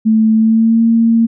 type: tone with pitch glide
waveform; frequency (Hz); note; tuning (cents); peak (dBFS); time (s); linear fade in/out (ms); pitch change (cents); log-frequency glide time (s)
sine; 220 to 228.7; A3 to A#3; 0 to -33; -7; 0.05-1.27; 20; +67; 0.34-0.83
effects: none